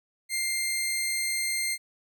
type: tone pair together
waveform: sawtooth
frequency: 2105 / 4210 Hz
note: C7 / C8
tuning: +10 / +10 cents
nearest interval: octave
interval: 1200 cents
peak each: -25 dBFS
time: 0.29-1.78 s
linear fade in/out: 50 ms
effects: none